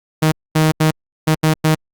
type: tone bursts at uneven times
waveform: sawtooth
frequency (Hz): 156.7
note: D#3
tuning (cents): +13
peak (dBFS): -7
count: 6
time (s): 0.22-0.32 / 0.55-0.72 / 0.8-0.91 / 1.27-1.35 / 1.43-1.54 / 1.64-1.75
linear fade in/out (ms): 10
effects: Opus 48 kbps